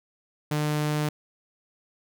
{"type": "tone", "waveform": "sawtooth", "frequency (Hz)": 150.3, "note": "D3", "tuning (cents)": 40, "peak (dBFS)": -20, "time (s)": [0.51, 1.09], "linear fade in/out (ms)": 5, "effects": []}